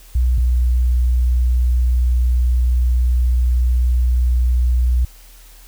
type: tone pair in turn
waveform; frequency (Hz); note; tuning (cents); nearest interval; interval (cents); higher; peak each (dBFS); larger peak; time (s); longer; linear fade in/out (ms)
sine; 61.7 / 61.36; B1 / B1; -1 / -11; unison; 10; first; -12; neither; 0.15-0.38 / 0.38-5.05; second; 5
effects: added 40 Hz sine -41 dBFS peak until 5.67 s + white hiss -47 dBFS RMS until 5.67 s